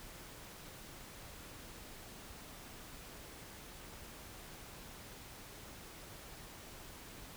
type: silence
effects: pink hiss -52 dBFS RMS until 7.36 s